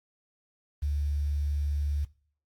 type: tone with quantisation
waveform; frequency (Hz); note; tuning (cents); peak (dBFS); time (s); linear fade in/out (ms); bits
sine; 72.6; D2; -19; -26; 0.82-2.05; 10; 9
effects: noise-tail reverb RT60 0.5 s tail -21 dB re dry + AAC 64 kbps